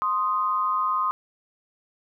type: tone pair together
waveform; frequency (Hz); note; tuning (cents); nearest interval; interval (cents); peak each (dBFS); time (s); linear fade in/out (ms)
sine; 1046.5 / 1244.5; C6 / D#6; 0 / 0; minor third; 300; -24; 0.02-1.11; 0
effects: none